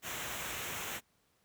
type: noise with comb filter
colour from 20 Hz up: pink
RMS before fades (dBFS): -40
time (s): 0.02-1.01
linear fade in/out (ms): 50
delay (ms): 0.21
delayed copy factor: -0.6
effects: pink hiss -73 dBFS RMS until 1.44 s + high-pass 60 Hz 12 dB/octave